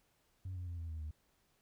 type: tone with pitch steps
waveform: sine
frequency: 93 / 89.47 / 86.07 / 82.81 / 79.66 / 76.64 Hz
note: F#2 / F2 / F2 / E2 / D#2 / D#2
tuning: +9 / +42 / -25 / +8 / +41 / -26 cents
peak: -38 dBFS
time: 0.45-1.11 s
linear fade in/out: 5 ms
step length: 110 ms
effects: tanh soft clip ceiling -38 dBFS + pink hiss -75 dBFS RMS until 1.61 s